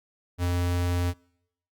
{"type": "tone", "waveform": "square", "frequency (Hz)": 88.2, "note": "F2", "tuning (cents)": 18, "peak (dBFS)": -24, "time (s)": [0.38, 1.14], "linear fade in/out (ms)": 50, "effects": ["noise-tail reverb RT60 0.8 s tail -26 dB re dry", "Opus 48 kbps"]}